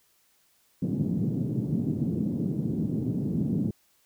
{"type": "band-pass noise", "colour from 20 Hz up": "white", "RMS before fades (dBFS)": -28, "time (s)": [0.82, 3.71], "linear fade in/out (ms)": 5, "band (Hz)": [120, 260], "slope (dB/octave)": 24, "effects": ["white hiss -66 dBFS RMS until 4.05 s"]}